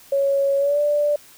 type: tone with pitch glide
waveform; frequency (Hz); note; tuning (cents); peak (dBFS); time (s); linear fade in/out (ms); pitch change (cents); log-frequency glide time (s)
sine; 554.4 to 587.4; C#5 to D5; 0 to 0; -16; 0.12-1.16; 5; +100; 0.58-0.8
effects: white hiss -48 dBFS RMS until 1.37 s